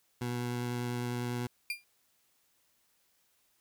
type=tone with vibrato; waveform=20% pulse; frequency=121.7 Hz; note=B2; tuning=25 cents flat; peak=-28 dBFS; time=0.21-1.47 s; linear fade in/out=5 ms; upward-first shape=triangle; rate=10 Hz; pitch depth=12 cents each way
type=tone with exponential decay; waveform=35% pulse; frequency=2399 Hz; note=D7; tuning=36 cents sharp; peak=-27 dBFS; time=1.7-1.84 s; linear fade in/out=2 ms; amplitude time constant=29 ms
effects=white hiss -72 dBFS RMS until 3.6 s